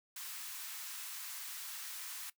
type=high-pass noise; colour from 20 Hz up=white; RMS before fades=-45 dBFS; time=0.16-2.3 s; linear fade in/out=5 ms; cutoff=1000 Hz; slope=24 dB/octave; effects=noise-tail reverb RT60 0.1 s tail -18 dB re dry